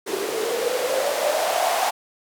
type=noise with band-pass filter sweep; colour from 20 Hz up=blue; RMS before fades=-23 dBFS; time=0.06-1.91 s; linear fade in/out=20 ms; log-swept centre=380 to 770 Hz; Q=7.8; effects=none